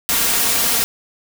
white noise with comb filter, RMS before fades -17 dBFS, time 0.09-0.84 s, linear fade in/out 0 ms, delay 4.3 ms, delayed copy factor +0.55, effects none

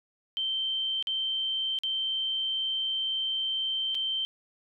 sine tone with dropouts, 3119 Hz, G7, 9 cents flat, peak -27 dBFS, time 0.37-4.25 s, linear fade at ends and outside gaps 0 ms, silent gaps 1.026-1.071 / 1.788-1.835 / 3.946-3.951 s, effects none

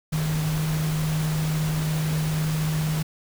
sine tone in noise, 155.56 Hz, D#3, in tune, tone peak -22 dBFS, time 0.12-3.03 s, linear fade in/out 10 ms, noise pink, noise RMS -33 dBFS, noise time 0.12-3.03 s, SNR +8 dB, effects none

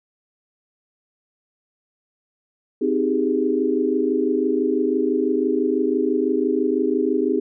sine chord, Ab major seventh, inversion first, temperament just, 259.6 / 311.5 / 389.3 / 415.3 Hz, C4 / Eb4 / G4 / Ab4, -13 / +2 / -12 / 0 cents, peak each -23 dBFS, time 2.81-7.4 s, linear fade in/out 10 ms, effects none

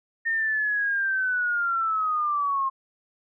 sine linear sweep, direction down, 1833 to 1062 Hz, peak -22 dBFS, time 0.25-2.7 s, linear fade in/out 20 ms, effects none

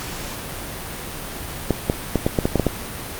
clicks, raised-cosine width 2 ms, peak -3 dBFS, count 9, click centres 1.707 / 1.899 / 2.157 / 2.265 / 2.388 / 2.455 / 2.557 / 2.597 / 2.667 s, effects pink hiss -31 dBFS RMS until 3.19 s + Opus 48 kbps

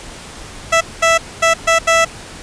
15% pulse tone bursts at uneven times, 660 Hz, E5, 2 cents sharp, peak -3 dBFS, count 5, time 0.72-0.81 / 1.02-1.18 / 1.42-1.54 / 1.67-1.79 / 1.87-2.05 s, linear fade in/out 10 ms, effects pink hiss -33 dBFS RMS until 2.42 s + resampled to 22050 Hz

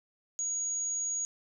sine tone, 6710 Hz, G#8, 17 cents sharp, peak -30 dBFS, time 0.39-1.25 s, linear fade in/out 0 ms, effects none

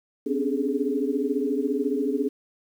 sine tone cluster, 255.8 / 275.8 / 290.1 / 409.7 / 427.7 Hz, C4 / C#4 / D4 / G#4 / A4, -39 / -9 / -21 / -24 / -49 cents, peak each -29 dBFS, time 0.26-2.29 s, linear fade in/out 10 ms, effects 9-bit

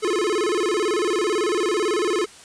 square tone with vibrato, 388.3 Hz, G4, 16 cents flat, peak -20 dBFS, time 0.02-2.26 s, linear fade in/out 20 ms, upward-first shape square, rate 18 Hz, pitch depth 180 cents each way, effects white hiss -45 dBFS RMS until 2.44 s + resampled to 22050 Hz

